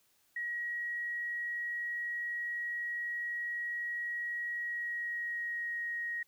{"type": "tone with pitch glide", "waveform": "sine", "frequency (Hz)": [1904, 1883.2], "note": ["A#6", "A#6"], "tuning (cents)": [36, 17], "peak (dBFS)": -34, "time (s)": [0.36, 6.23], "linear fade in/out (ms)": 5, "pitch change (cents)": -19, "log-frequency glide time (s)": [4.57, 5.81], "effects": ["white hiss -71 dBFS RMS until 6.27 s"]}